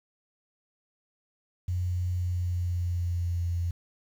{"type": "tone with pitch glide", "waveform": "sine", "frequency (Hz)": [89.7, 86.49], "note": ["F2", "F2"], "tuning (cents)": [47, -16], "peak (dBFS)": -26, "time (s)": [1.68, 3.71], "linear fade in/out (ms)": 5, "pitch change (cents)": -63, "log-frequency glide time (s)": [2.13, 3.44], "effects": ["9-bit"]}